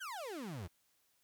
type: exponential sweep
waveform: 35% pulse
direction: down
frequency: 1661.2 to 77.78 Hz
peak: -40 dBFS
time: 0-0.68 s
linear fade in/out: 20 ms
effects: white hiss -75 dBFS RMS until 1.23 s